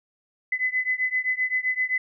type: beating tone pair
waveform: sine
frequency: 2014 / 2021.7 Hz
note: B6 / B6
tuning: +33 / +40 cents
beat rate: 7.7 Hz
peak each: -25 / -26 dBFS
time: 0.52-1.98 s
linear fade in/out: 5 ms
effects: none